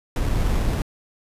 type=noise with sample-and-hold; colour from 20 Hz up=brown; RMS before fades=-21 dBFS; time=0.16-0.82 s; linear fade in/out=2 ms; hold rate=4410 Hz; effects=resampled to 32000 Hz